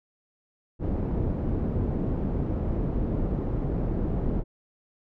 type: low-pass noise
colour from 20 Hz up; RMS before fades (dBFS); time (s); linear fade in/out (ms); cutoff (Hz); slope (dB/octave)
pink; -27; 0.79-4.44; 50; 390; 12
effects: none